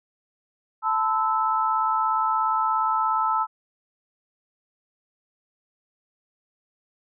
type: tone cluster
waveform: sine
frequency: 880 / 1017 / 1310 Hz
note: A5 / C6 / E6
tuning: 0 / -50 / -11 cents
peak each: -24 / -28 / -23 dBFS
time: 0.82-3.47 s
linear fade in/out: 50 ms
effects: none